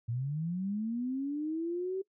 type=linear sweep; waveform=sine; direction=up; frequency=112.4 to 387 Hz; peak=-31 dBFS; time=0.08-2.02 s; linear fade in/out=10 ms; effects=noise-tail reverb RT60 0.1 s tail -20 dB re dry